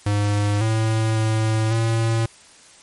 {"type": "tone with pitch steps", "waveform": "square", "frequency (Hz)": [102.9, 110.8, 110.1, 113.7], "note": ["G#2", "A2", "A2", "A#2"], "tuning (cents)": [-16, 13, 2, -43], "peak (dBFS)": -18, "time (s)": [0.06, 2.26], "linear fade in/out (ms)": 5, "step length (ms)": 550, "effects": ["white hiss -48 dBFS RMS until 2.82 s", "MP3 48 kbps"]}